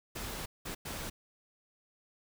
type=noise bursts at uneven times; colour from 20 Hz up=pink; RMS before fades=-40 dBFS; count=3; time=0.15-0.46 / 0.65-0.75 / 0.85-1.1 s; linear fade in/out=10 ms; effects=none